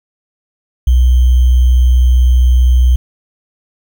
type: tone with sample-and-hold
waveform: sine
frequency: 62.3 Hz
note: B1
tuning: 16 cents sharp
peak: -5 dBFS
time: 0.87-2.96 s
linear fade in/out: 5 ms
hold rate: 3150 Hz
effects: none